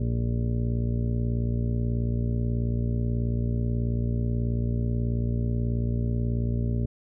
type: harmonic tone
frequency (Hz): 58.4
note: A#1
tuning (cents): +4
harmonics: 1 / 2 / 3 / 4 / 5 / 6 / 7 / 8 / 10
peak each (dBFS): -28 / -26 / -38 / -32 / -43 / -47 / -39 / -48 / -46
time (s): 0-6.86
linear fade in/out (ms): 5
effects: none